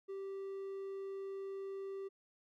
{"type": "tone", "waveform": "triangle", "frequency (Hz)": 390, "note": "G4", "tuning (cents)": -9, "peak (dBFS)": -39, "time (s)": [0.08, 2.09], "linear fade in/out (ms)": 20, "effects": []}